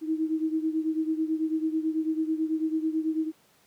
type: beating tone pair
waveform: sine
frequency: 314.9 / 324 Hz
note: D#4 / E4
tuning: +21 / -30 cents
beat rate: 9.1 Hz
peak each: -26 / -30 dBFS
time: 0.01-3.32 s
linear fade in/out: 50 ms
effects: pink hiss -62 dBFS RMS until 3.66 s + high-pass 150 Hz 12 dB/octave